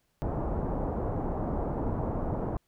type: low-pass noise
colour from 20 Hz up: pink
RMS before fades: -31 dBFS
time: 0.22-2.57 s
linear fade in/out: 0 ms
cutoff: 920 Hz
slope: 24 dB/octave
effects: pink hiss -74 dBFS RMS until 2.67 s